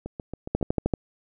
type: two click trains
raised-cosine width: 2 ms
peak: -9 / -20 dBFS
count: 6 / 5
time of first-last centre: 0.55-0.938 / 0.06-0.612 s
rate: 12.9 / 7.24 Hz
effects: none